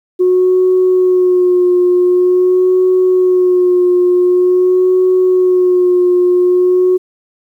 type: tone with vibrato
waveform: sine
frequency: 363.8 Hz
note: F#4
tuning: 29 cents flat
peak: -6 dBFS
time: 0.19-6.98 s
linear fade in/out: 20 ms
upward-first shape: sine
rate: 0.46 Hz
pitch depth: 27 cents each way
effects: tanh soft clip ceiling -3 dBFS + 8-bit